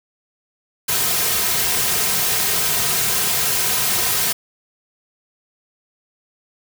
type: noise with comb filter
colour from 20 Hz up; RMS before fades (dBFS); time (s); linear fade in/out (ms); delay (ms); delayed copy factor
white; -19; 0.88-4.33; 10; 3.5; -0.65
effects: none